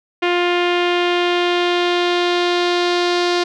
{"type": "tone with low-pass filter sweep", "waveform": "sawtooth", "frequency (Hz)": 352, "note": "F4", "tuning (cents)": 14, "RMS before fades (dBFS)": -17, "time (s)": [0.22, 3.44], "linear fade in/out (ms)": 10, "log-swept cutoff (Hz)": [2700, 4500], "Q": 2.4, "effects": []}